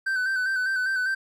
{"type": "tone with vibrato", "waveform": "triangle", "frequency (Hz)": 1532, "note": "G6", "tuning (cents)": -40, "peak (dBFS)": -21, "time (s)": [0.06, 1.15], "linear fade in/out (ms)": 10, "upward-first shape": "square", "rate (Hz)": 5, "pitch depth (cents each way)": 35, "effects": []}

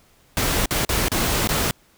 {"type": "noise with dropouts", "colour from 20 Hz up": "pink", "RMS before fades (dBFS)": -21, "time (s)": [0.37, 1.71], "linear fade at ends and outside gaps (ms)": 1, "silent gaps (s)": [[0.658, 0.708], [0.85, 0.891], [1.084, 1.117], [1.474, 1.49]], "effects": ["pink hiss -57 dBFS RMS until 1.97 s"]}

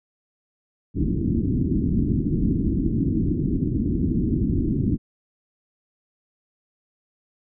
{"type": "low-pass noise", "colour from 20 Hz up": "white", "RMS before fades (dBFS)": -22, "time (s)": [0.94, 4.98], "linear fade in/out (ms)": 50, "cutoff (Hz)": 320, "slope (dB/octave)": 48, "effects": []}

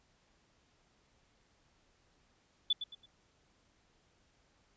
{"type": "tone with echo", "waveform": "sine", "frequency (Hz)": 3472, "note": "A7", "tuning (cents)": -24, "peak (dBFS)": -26, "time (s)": [2.7, 2.73], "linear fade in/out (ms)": 5, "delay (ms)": 110, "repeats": 3, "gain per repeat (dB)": -10, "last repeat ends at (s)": 3.06, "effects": ["pink hiss -71 dBFS RMS until 4.76 s", "resampled to 16000 Hz"]}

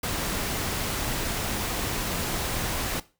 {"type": "noise", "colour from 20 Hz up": "pink", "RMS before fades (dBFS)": -29, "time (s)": [0.03, 3], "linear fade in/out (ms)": 5, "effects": ["noise-tail reverb RT60 0.3 s tail -17 dB re dry"]}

